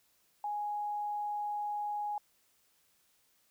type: tone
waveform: sine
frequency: 830.6 Hz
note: G#5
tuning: in tune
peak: -33 dBFS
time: 0.44-2.18 s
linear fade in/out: 2 ms
effects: white hiss -71 dBFS RMS until 3.5 s